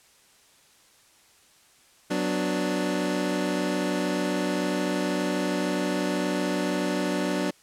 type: chord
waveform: 25% pulse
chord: B minor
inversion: second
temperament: equal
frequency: 185 / 246.9 / 293.7 Hz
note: F#3 / B3 / D4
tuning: 0 / 0 / 0 cents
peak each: -25 / -28 / -24 dBFS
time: 2.1-7.51 s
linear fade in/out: 10 ms
effects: white hiss -58 dBFS RMS until 7.62 s + low-pass 10000 Hz 12 dB/octave